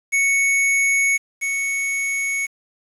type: tone pair in turn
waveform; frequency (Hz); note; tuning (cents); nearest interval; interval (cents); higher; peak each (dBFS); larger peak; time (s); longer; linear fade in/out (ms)
square; 2217 / 2217; C#7 / C#7; 0 / 0; unison; 0; neither; -16 / -21; first; 0.12-1.18 / 1.41-2.47; neither; 20
effects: resampled to 32000 Hz + 7-bit